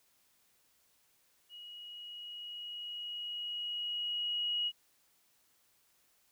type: tone with level ramp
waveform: sine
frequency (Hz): 2900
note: F#7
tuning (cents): -35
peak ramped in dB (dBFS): -47 to -30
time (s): 1.49-4.72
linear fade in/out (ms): 50
effects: white hiss -71 dBFS RMS until 6.31 s